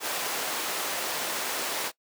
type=high-pass noise; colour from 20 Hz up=pink; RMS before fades=-31 dBFS; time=0-1.92 s; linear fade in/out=50 ms; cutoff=500 Hz; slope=12 dB/octave; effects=noise-tail reverb RT60 0.1 s tail -21 dB re dry